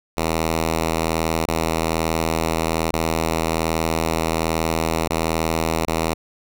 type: tone with dropouts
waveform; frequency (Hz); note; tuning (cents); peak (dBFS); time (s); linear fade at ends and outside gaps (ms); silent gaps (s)
5% pulse; 81.2; E2; -26; -8; 0.17-6.14; 5; 1.456-1.481 / 2.91-2.93 / 5.078-5.102 / 5.853-5.873
effects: none